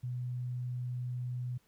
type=tone; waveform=sine; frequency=124.1 Hz; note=B2; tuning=9 cents sharp; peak=-34 dBFS; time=0.03-1.58 s; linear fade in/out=10 ms; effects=pink hiss -71 dBFS RMS until 1.67 s

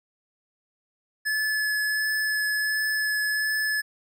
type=tone with vibrato; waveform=square; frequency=1719 Hz; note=A6; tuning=41 cents flat; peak=-24 dBFS; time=1.25-3.82 s; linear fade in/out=20 ms; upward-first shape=sine; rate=1.4 Hz; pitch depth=10 cents each way; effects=none

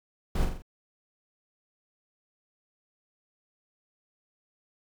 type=noise with echo; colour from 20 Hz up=brown; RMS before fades=-26 dBFS; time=0.35-0.45 s; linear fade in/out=5 ms; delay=43 ms; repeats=4; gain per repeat=-5 dB; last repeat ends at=0.622 s; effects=none

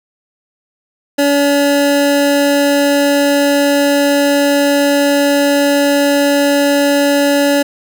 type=tone pair together; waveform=square; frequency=284.6 / 568.8 Hz; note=C#4 / C#5; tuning=+46 / +45 cents; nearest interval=octave; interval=1199 cents; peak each=-13 dBFS; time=1.18-7.63 s; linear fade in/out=10 ms; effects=none

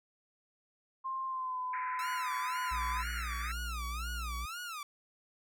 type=tone with pitch glide; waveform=sine; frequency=1056 to 1010.1 Hz; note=C6 to B5; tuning=+16 to +39 cents; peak=-34 dBFS; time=1.04-3.03 s; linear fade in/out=20 ms; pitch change=-77 cents; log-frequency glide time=1.26-1.6 s
type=band-pass noise; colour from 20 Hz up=white; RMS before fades=-43 dBFS; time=1.73-3.52 s; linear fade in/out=5 ms; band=1300 to 2300 Hz; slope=96 dB/octave
type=tone with vibrato; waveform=sawtooth; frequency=1282 Hz; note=E6; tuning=49 cents flat; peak=-36 dBFS; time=1.99-4.83 s; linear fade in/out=2 ms; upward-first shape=sine; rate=2 Hz; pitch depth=220 cents each way
type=tone; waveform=triangle; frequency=59 Hz; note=A#1; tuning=22 cents sharp; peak=-35 dBFS; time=2.71-4.46 s; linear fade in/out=10 ms
effects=none

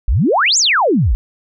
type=exponential two-way sweep; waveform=sine; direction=up then down; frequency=42.93 to 7600 to 42.93 Hz; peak=-10 dBFS; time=0.08-1.15 s; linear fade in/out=0 ms; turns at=0.58 s; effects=none

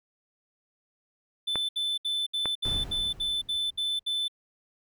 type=tone bursts; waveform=triangle; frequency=3520 Hz; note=A7; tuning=in tune; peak=-25 dBFS; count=10; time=1.47-4.282 s; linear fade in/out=10 ms; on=220 ms; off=68 ms
type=clicks; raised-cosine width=0.5 ms; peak=-16 dBFS; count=2; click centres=1.557 / 2.457 s
type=noise with exponential decay; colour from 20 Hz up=brown; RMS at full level=-30 dBFS; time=2.65-4.03 s; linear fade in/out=0 ms; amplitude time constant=300 ms
effects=none

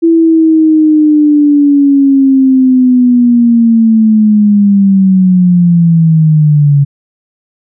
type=linear sweep; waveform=sine; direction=down; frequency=333.1 to 140 Hz; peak=-3 dBFS; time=0.02-6.85 s; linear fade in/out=20 ms; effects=none

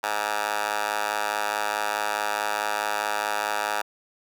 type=tone with high-pass filter; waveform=10% pulse; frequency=104.7 Hz; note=G#2; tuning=15 cents sharp; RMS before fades=-27 dBFS; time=0.03-3.82 s; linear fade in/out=10 ms; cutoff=960 Hz; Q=4.7; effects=none

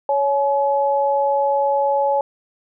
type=tone pair together; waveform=sine; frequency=558.7 / 850 Hz; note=C#5 / G#5; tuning=+13 / +40 cents; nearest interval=perfect fifth; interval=727 cents; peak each=-18 dBFS; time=0.09-2.21 s; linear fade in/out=2 ms; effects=none

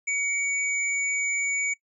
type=tone pair together; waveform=sine; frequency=2251 / 7007 Hz; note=C#7 / A8; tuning=+26 / -8 cents; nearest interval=octave + minor sixth; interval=1966 cents; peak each=-25 / -31 dBFS; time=0.07-1.74 s; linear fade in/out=10 ms; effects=noise-tail reverb RT60 0.1 s tail -18 dB re dry

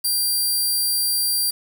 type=tone; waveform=15% pulse; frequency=4725 Hz; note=D8; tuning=10 cents sharp; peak=-12 dBFS; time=0.04-1.51 s; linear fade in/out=10 ms; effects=7-bit

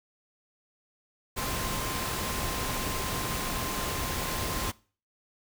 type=tone in noise; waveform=sine; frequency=1046.5 Hz; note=C6; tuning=in tune; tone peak=-39 dBFS; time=1.36-4.72 s; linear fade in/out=20 ms; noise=pink; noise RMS=-32 dBFS; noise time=1.36-4.72 s; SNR=-10 dB; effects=noise-tail reverb RT60 0.4 s tail -22 dB re dry

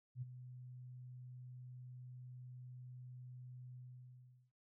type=tone with ADSR envelope; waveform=sine; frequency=125.4 Hz; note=B2; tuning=27 cents sharp; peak=-39 dBFS; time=0.15-4.52 s; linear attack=69 ms; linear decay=21 ms; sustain=-11 dB; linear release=760 ms; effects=none

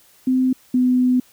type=tone pair in turn; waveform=sine; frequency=257.6 / 251.7 Hz; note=C4 / B3; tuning=-27 / +33 cents; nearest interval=unison; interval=40 cents; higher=first; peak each=-14 / -13 dBFS; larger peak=second; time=0.27-0.53 / 0.74-1.2 s; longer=second; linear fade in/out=5 ms; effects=white hiss -53 dBFS RMS until 1.32 s

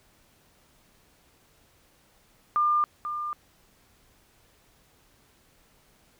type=tone with echo; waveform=sine; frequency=1200 Hz; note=D6; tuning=37 cents sharp; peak=-20 dBFS; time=2.56-2.84 s; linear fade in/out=0 ms; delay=490 ms; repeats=1; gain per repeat=-9 dB; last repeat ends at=3.33 s; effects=pink hiss -62 dBFS RMS until 6.19 s

